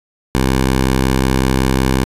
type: tone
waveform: 10% pulse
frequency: 65.41 Hz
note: C2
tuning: in tune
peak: -4 dBFS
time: 0.35-2.04 s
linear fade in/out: 0 ms
effects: resampled to 32000 Hz